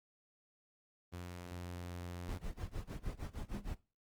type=tone with pitch glide; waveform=sawtooth; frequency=88.5 to 87.99 Hz; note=F2 to F2; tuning=+23 to +13 cents; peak=-39 dBFS; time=1.12-2.39 s; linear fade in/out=20 ms; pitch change=-10 cents; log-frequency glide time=1.45-1.93 s
type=noise with tremolo; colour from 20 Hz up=brown; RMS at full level=-40 dBFS; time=2.28-3.75 s; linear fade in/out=10 ms; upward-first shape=sine; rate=6.5 Hz; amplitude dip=95%
type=tone with exponential decay; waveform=triangle; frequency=202.7 Hz; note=G#3; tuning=42 cents flat; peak=-37 dBFS; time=3.54-3.71 s; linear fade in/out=5 ms; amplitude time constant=36 ms
effects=noise-tail reverb RT60 0.3 s tail -19 dB re dry + Opus 24 kbps